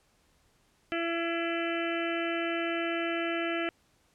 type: harmonic tone with a mistuned harmonic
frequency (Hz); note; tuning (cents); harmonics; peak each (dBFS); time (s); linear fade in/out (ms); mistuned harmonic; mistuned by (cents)
336; E4; +33; 1 / 2 / 4 / 5 / 6 / 7 / 8 / 9; -32 / -35 / -38 / -39 / -40 / -40 / -41 / -42; 0.92-3.69; 0; 8; -20
effects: pink hiss -68 dBFS RMS until 4.14 s + low-pass 11000 Hz 12 dB/octave